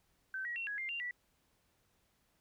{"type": "tone with pitch steps", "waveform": "sine", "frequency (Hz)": [1542, 1912, 2724, 1667, 2101, 2779, 1955], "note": ["G6", "A#6", "F7", "G#6", "C7", "F7", "B6"], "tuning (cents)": [-29, 43, -44, 6, 7, -9, -18], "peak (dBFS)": -37, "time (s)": [0.34, 1.11], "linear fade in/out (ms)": 2, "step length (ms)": 110, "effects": ["pink hiss -75 dBFS RMS until 2.4 s"]}